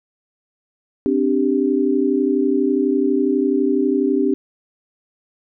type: chord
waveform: sine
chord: C suspended second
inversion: none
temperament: equal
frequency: 261.6 / 293.7 / 392 Hz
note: C4 / D4 / G4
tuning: 0 / 0 / 0 cents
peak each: -19 dBFS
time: 1.06-4.34 s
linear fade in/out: 0 ms
effects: none